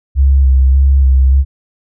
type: tone with vibrato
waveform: sine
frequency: 67 Hz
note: C2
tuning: 42 cents sharp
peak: -5 dBFS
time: 0.15-1.45 s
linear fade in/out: 50 ms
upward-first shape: square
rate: 1.7 Hz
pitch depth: 29 cents each way
effects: none